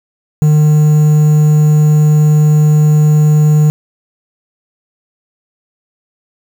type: tone with quantisation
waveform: triangle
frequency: 151.6 Hz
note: D#3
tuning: 45 cents flat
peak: -3 dBFS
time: 0.42-3.7 s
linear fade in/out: 0 ms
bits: 5
effects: none